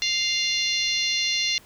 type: harmonic tone with a mistuned harmonic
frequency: 698.5 Hz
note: F5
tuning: in tune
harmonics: 3 / 4 / 5 / 6 / 7 / 8 / 9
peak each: -29 / -28 / -29 / -26 / -37 / -32 / -37 dBFS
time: 0.02-1.58 s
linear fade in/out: 0 ms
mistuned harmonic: 8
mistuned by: +17 cents
effects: pink hiss -52 dBFS RMS until 1.65 s